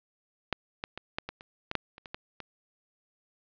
clicks, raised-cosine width 0.3 ms, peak -11 / -17 / -22 / -14 / -20 / -30 / -17 / -10 / -30 / -27 / -20 / -24 dBFS, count 12, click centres 0.527 / 0.839 / 0.976 / 1.185 / 1.29 / 1.409 / 1.714 / 1.753 / 1.981 / 2.058 / 2.145 / 2.403 s, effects resampled to 11025 Hz + 8-bit

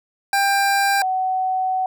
25% pulse / sine tone pair in turn, 794 / 750 Hz, G5 / F#5, +22 / +23 cents, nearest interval minor second, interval 99 cents, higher first, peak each -12 / -18 dBFS, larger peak first, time 0.33-1.02 / 1.02-1.86 s, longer second, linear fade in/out 2 ms, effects none

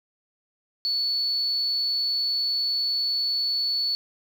triangle tone, 4435 Hz, C#8, in tune, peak -19 dBFS, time 0.85-3.95 s, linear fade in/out 0 ms, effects tanh soft clip ceiling -21 dBFS + 8-bit

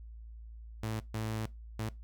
sawtooth tone bursts at uneven times, 110 Hz, A2, in tune, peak -30 dBFS, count 3, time 0.83-1 / 1.14-1.46 / 1.79-1.89 s, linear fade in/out 5 ms, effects noise-tail reverb RT60 0.2 s tail -20 dB re dry + added 56 Hz sine -45 dBFS peak until 2.03 s

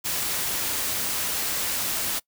white noise, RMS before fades -27 dBFS, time 0.04-2.2 s, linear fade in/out 20 ms, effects noise-tail reverb RT60 0.1 s tail -24 dB re dry

